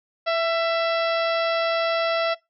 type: harmonic tone with a mistuned harmonic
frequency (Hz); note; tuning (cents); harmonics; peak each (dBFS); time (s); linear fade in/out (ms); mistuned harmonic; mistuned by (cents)
663; E5; +10; 1 / 2 / 3 / 4 / 5 / 6 / 7 / 8; -21 / -27 / -31 / -33 / -35 / -37 / -38 / -39; 0.26-2.35; 20; 2; +24
effects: noise-tail reverb RT60 0.2 s tail -22 dB re dry